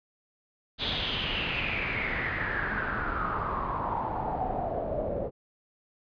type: noise with low-pass filter sweep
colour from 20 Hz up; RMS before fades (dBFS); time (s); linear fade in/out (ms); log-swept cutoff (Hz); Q
pink; -31; 0.78-5.31; 50; 3700 to 530; 6.8
effects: resampled to 11025 Hz